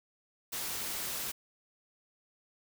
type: noise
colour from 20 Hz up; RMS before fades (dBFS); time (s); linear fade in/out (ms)
white; -37; 0.52-1.32; 10
effects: none